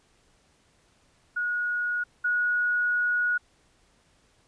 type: tone pair in turn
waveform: sine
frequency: 1450 / 1455.3 Hz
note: F#6 / F#6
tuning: -35 / -29 cents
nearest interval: unison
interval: 6 cents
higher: second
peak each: -25 / -22 dBFS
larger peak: second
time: 1.36-2.04 / 2.24-3.38 s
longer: second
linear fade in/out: 10 ms
effects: pink hiss -64 dBFS RMS until 4.47 s + resampled to 22050 Hz